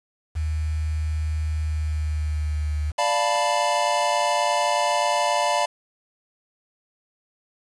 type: tone with pitch glide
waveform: sine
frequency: 77.78 to 75.09 Hz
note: D#2 to D2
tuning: 0 to +39 cents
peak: -22 dBFS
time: 0.35-2.92 s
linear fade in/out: 20 ms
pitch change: -61 cents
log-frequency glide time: 1.61-2.77 s
type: chord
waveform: square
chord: B half-diminished seventh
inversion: first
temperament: equal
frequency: 587.3 / 698.5 / 880 / 987.8 Hz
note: D5 / F5 / A5 / B5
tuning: 0 / 0 / 0 / 0 cents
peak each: -26 dBFS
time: 2.98-5.66 s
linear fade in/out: 10 ms
type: click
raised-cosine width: 0.3 ms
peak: -24 dBFS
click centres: 3.355 s
effects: resampled to 22050 Hz + 7-bit